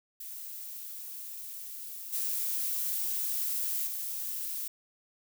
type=noise with level steps; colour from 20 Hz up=violet; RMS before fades=-42 / -32 / -36 dBFS; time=0.2-4.68 s; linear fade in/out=5 ms; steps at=2.12 / 3.86 s; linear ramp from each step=20 ms; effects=none